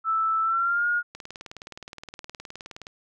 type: tone with pitch glide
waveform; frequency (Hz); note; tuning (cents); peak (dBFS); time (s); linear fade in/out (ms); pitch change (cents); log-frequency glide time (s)
sine; 1318.5 to 1429.6; E6 to F6; 0 to +40; -21; 0.04-1.03; 50; +140; 0.42-0.87
type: click train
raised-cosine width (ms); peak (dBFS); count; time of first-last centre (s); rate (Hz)
0.2; -22; 34; 1.15-2.869; 19.2
effects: none